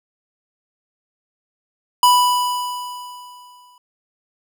square tone with exponential decay, 987.8 Hz, B5, in tune, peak -9 dBFS, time 2.03-3.78 s, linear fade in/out 2 ms, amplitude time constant 380 ms, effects none

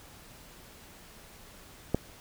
click, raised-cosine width 2 ms, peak -11 dBFS, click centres 1.946 s, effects pink hiss -52 dBFS RMS until 2.2 s

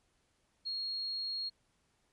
sine tone, 4284 Hz, C8, 40 cents sharp, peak -35 dBFS, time 0.65-1.5 s, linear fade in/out 20 ms, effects pink hiss -75 dBFS RMS until 2.12 s + resampled to 24000 Hz

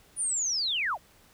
sine linear sweep, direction down, 9700 to 522 Hz, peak -26 dBFS, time 0.16-0.98 s, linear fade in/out 50 ms, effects pink hiss -59 dBFS RMS until 1.33 s

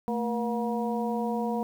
harmonic tone with a mistuned harmonic, 238.6 Hz, A#3, 41 cents sharp, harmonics 1 / 2 / 3 / 4, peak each -29 / -32 / -34 / -35 dBFS, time 0.08-1.63 s, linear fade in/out 0 ms, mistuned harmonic 1, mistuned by -110 cents, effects 9-bit

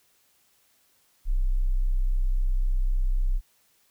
sine tone, 31.88 Hz, C1, 44 cents flat, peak -20 dBFS, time 1.25-3.41 s, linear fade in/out 50 ms, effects white hiss -65 dBFS RMS until 3.9 s

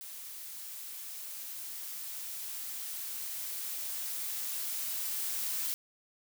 blue noise with level ramp, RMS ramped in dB -45 to -34 dBFS, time 0.01-5.74 s, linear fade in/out 0 ms, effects none

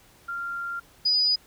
sine tone pair in turn, 1388 / 4946 Hz, F6 / D#8, -11 / -11 cents, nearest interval octave + minor seventh, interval 2200 cents, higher second, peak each -29 / -19 dBFS, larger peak second, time 0.28-0.8 / 1.05-1.36 s, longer first, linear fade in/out 10 ms, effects pink hiss -56 dBFS RMS until 1.46 s

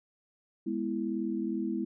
sine chord, E major, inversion first, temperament equal, 207.7 / 246.9 / 329.6 Hz, G#3 / B3 / E4, 0 / 0 / 0 cents, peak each -34 / -35 / -33 dBFS, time 0.66-1.85 s, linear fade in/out 10 ms, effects none

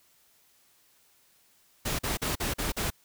pink noise bursts, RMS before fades -30 dBFS, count 6, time 1.85-2.905 s, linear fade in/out 10 ms, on 140 ms, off 43 ms, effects white hiss -64 dBFS RMS until 3.04 s

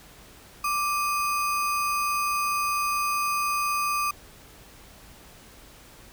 sine tone with sample-and-hold, 1174.7 Hz, D6, in tune, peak -23 dBFS, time 0.64-4.11 s, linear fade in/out 5 ms, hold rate 3675 Hz, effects added 50 Hz sine -57 dBFS peak until 6.12 s + pink hiss -50 dBFS RMS until 6.12 s

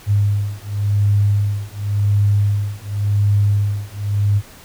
sine beating tone pair, 101.7 / 102.61 Hz, G#2 / G#2, -36 / -20 cents, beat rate 0.91 Hz, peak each -17 dBFS, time 0.06-4.42 s, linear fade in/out 50 ms, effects pink hiss -42 dBFS RMS until 4.64 s

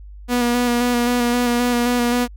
sawtooth tone with vibrato, 242.2 Hz, B3, 34 cents flat, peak -12 dBFS, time 0.28-2.28 s, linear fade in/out 50 ms, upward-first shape square, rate 3.8 Hz, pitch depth 18 cents each way, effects added 50 Hz sine -35 dBFS peak until 2.36 s

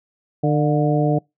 harmonic tone with a mistuned harmonic, 150 Hz, D3, 37 cents sharp, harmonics 1 / 2 / 3 / 4 / 5, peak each -18 / -21 / -23 / -24 / -25 dBFS, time 0.43-1.19 s, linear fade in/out 10 ms, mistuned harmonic 5, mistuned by -64 cents, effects noise-tail reverb RT60 0.2 s tail -26 dB re dry

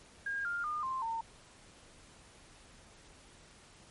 sine tone with pitch steps, 1620 / 1402.2 / 1213.6 / 1050.4 / 909.2 Hz, G#6 / F6 / D#6 / C6 / A#5, -43 / +7 / -44 / +6 / -43 cents, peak -33 dBFS, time 0.26-1.21 s, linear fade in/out 5 ms, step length 190 ms, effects pink hiss -58 dBFS RMS until 3.9 s + MP3 48 kbps

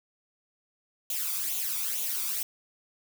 blue noise with flanger, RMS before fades -31 dBFS, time 1.1-2.43 s, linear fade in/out 2 ms, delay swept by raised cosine 0.29 to 0.87 ms, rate 2.2 Hz, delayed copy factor +0.65, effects none

